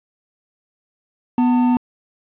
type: tone pair together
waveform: triangle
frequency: 246.8 / 898.5 Hz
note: B3 / A5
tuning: -1 / +36 cents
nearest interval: octave + minor seventh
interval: 2237 cents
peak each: -11 / -21 dBFS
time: 1.38-1.77 s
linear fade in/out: 2 ms
effects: resampled to 8000 Hz + 8-bit